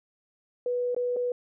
sine tone with dropouts, 491 Hz, B4, 10 cents flat, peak -25 dBFS, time 0.66-1.32 s, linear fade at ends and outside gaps 2 ms, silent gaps 0.947-0.964 / 1.163-1.167 s, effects none

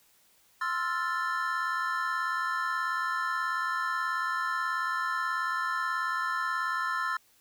triangle chord, F major seventh, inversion second, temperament equal, 1046.5 / 1318.5 / 1396.9 / 1760 Hz, C6 / E6 / F6 / A6, 0 / 0 / 0 / 0 cents, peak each -32 / -31 / -33 / -32 dBFS, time 0.61-7.17 s, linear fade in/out 5 ms, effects white hiss -64 dBFS RMS until 7.4 s

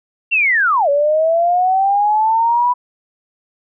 sine linear two-way sweep, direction down then up, 2775 to 560 to 991 Hz, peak -11 dBFS, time 0.31-2.74 s, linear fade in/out 20 ms, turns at 0.89 s, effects none

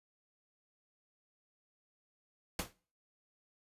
pink noise with exponential decay, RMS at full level -32 dBFS, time 2.59-2.73 s, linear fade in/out 2 ms, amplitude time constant 29 ms, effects noise-tail reverb RT60 0.4 s tail -21 dB re dry + resampled to 32000 Hz

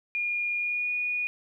sine tone with pitch glide, 2425 to 2456 Hz, D#7 to D#7, -45 to -23 cents, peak -26 dBFS, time 0.15-1.27 s, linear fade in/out 0 ms, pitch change +22 cents, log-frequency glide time 0.57-0.91 s, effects 11-bit

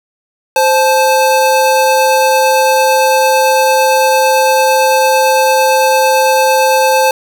square tone pair together, 523 / 868.7 Hz, C5 / A5, -1 / -22 cents, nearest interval major sixth, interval 879 cents, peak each -11 dBFS, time 0.56-7.11 s, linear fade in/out 2 ms, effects none

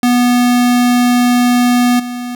square tone with level steps, 244.8 Hz, B3, 15 cents flat, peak -9 / -21 dBFS, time 0.03-2.35 s, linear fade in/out 2 ms, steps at 1.99 s, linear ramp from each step 10 ms, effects none

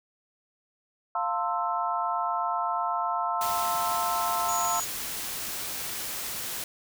sine chord, F major seventh, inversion none, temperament equal with one note detuned, 698.5 / 898.5 / 1046.5 / 1318.5 Hz, F5 / A5 / C6 / E6, 0 / +36 / 0 / 0 cents, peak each -31 dBFS, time 1.15-4.8 s, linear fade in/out 2 ms
white noise, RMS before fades -34 dBFS, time 3.41-6.64 s, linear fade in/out 2 ms
sine tone, 6810 Hz, G#8, 42 cents sharp, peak -31 dBFS, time 4.48-4.85 s, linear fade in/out 10 ms
effects none

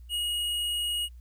square tone, 2886 Hz, F#7, 44 cents flat, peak -28 dBFS, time 0.09-1.09 s, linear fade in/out 50 ms, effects added 60 Hz sine -44 dBFS peak until 1.2 s + white hiss -72 dBFS RMS until 1.2 s

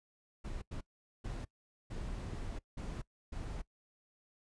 brown noise bursts at uneven times, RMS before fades -41 dBFS, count 6, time 0.44-0.62 / 0.71-0.81 / 1.24-1.45 / 1.9-2.59 / 2.77-3.02 / 3.32-3.62 s, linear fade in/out 10 ms, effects noise-tail reverb RT60 0.1 s tail -21 dB re dry + resampled to 22050 Hz

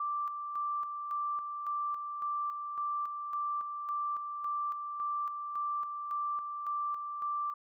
sine tone with tremolo, 1174.7 Hz, D6, in tune, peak -31 dBFS, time 0-7.54 s, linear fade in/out 5 ms, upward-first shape square, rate 1.8 Hz, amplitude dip 45%, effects none

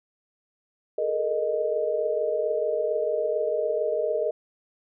sine tone cluster, 425.7 / 443.3 / 470.1 / 620 Hz, G#4 / A4 / A#4 / D#5, +43 / +13 / +15 / -6 cents, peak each -30 / -33 / -28 / -26 dBFS, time 0.98-4.31 s, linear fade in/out 5 ms, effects none

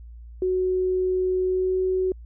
sine tone with pitch glide, 370 to 373 Hz, F#4 to F#4, 0 to +14 cents, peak -20 dBFS, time 0.42-2.12 s, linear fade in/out 2 ms, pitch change +14 cents, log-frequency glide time 1.43-1.78 s, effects added 58 Hz sine -39 dBFS peak until 2.25 s

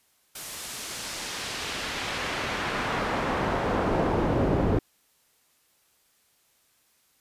brown noise with band-pass filter sweep, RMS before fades -28 dBFS, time 0.35-4.79 s, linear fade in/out 5 ms, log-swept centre 12000 to 350 Hz, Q 0.73, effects white hiss -66 dBFS RMS until 7.2 s + resampled to 32000 Hz

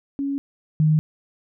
sine tone pair in turn, 278.4 / 154.9 Hz, C#4 / D#3, +8 / -7 cents, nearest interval minor seventh, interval 1015 cents, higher first, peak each -22 / -14 dBFS, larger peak second, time 0.19-0.38 / 0.8-0.99 s, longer neither, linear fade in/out 0 ms, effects none

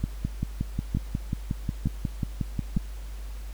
two click trains, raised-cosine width 5 ms, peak -13 / -14 dBFS, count 4 / 15, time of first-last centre 0.04-2.767 / 0.25-2.773 s, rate 1.1 / 5.55 Hz, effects added 50 Hz sine -34 dBFS peak until 3.53 s + pink hiss -51 dBFS RMS until 3.53 s

